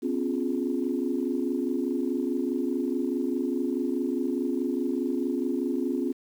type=chord; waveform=sine; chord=C# dominant seventh; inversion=third; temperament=equal with one note detuned; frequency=252.4 / 277.2 / 349.2 / 415.3 Hz; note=B3 / C#4 / E#4 / G#4; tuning=+38 / 0 / 0 / 0 cents; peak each=-29 / -29 / -30 / -35 dBFS; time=0.02-6.13 s; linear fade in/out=20 ms; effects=tanh soft clip ceiling -15 dBFS + 9-bit